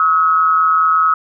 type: tone with amplitude modulation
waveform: sine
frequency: 1282 Hz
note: E6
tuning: 49 cents flat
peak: -7 dBFS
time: 0-1.14 s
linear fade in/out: 2 ms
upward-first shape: sine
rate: 165 Hz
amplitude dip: 60%
effects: none